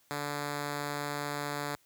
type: tone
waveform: 5% pulse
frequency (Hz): 145.2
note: D3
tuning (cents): -19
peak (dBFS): -22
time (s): 0.11-1.75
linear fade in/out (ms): 0
effects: white hiss -67 dBFS RMS until 1.85 s + high-pass 60 Hz 12 dB/octave